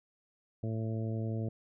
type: harmonic tone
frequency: 111.4 Hz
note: A2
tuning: 22 cents sharp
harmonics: 1 / 2 / 3 / 4 / 5 / 6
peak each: -33 / -39 / -43 / -45 / -47 / -49 dBFS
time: 0.63-1.49 s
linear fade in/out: 5 ms
effects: none